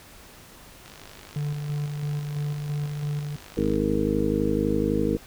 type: click train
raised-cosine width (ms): 0.2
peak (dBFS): -27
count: 149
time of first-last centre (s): 0.86-3.756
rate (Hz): 51.1
type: tone with tremolo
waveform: triangle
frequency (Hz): 146.83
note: D3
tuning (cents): 0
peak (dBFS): -23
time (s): 1.36-3.36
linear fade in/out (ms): 2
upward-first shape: square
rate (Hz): 3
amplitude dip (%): 35
type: harmonic tone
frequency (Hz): 51.91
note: G#1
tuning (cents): 0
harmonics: 1 / 2 / 3 / 4 / 5 / 6 / 8 / 9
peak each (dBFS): -32 / -33 / -32 / -28 / -29 / -27 / -30 / -28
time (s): 3.57-5.17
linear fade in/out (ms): 5
effects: pink hiss -48 dBFS RMS until 5.26 s